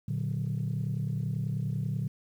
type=chord; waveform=sine; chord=Bb augmented; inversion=none; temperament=equal; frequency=116.54 / 146.83 / 185 Hz; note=Bb2 / D3 / F#3; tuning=0 / 0 / 0 cents; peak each=-31 / -31 / -35 dBFS; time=0.08-2.08 s; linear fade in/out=5 ms; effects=tanh soft clip ceiling -23 dBFS + 10-bit